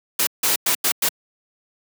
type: noise bursts at uneven times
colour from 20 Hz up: white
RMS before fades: -19 dBFS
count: 5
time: 0.19-0.27 / 0.43-0.56 / 0.66-0.75 / 0.84-0.92 / 1.02-1.09 s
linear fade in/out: 5 ms
effects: high-pass 200 Hz 12 dB/octave